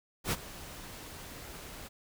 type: noise with ADSR envelope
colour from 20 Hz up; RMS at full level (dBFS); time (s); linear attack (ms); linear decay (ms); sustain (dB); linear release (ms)
pink; -29; 0.24-1.89; 81; 35; -17; 24
effects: none